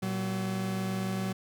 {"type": "tone pair together", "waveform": "40% pulse", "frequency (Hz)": [118.15, 189.4], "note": ["A#2", "F#3"], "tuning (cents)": [24, 41], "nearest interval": "minor sixth", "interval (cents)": 817, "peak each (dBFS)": [-35, -30], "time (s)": [0.02, 1.33], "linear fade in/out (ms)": 10, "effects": []}